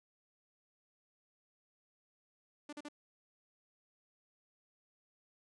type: tone bursts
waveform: sawtooth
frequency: 294.6 Hz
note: D4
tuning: 6 cents sharp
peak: -40 dBFS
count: 3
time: 2.69-2.886 s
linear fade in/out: 5 ms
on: 38 ms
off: 41 ms
effects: resampled to 22050 Hz